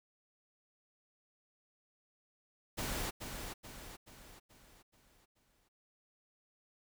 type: noise with echo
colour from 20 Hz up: pink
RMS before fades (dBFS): -38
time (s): 2.77-3.11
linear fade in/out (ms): 20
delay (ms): 430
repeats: 6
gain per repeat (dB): -6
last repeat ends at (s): 5.69
effects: none